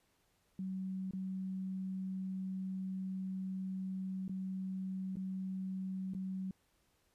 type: tone with dropouts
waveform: sine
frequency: 188.9 Hz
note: F#3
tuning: 36 cents sharp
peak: -37 dBFS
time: 0.59-6.51 s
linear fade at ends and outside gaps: 2 ms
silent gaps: 1.11-1.134 / 4.28-4.294 / 5.157-5.168 / 6.137-6.148 s
effects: pink hiss -75 dBFS RMS until 7.14 s + resampled to 32000 Hz